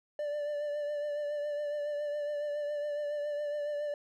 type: tone with vibrato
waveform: triangle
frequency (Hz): 588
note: D5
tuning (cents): +2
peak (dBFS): -30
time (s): 0.19-3.94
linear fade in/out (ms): 2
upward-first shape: triangle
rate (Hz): 7.2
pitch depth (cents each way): 33
effects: none